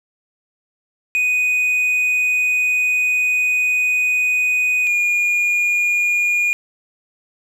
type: tone pair in turn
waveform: triangle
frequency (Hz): 2489 / 2432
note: D#7 / D#7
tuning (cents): 0 / -40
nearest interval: unison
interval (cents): 40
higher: first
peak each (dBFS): -13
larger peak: neither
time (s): 1.15-4.87 / 4.87-6.53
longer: first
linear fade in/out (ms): 0
effects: none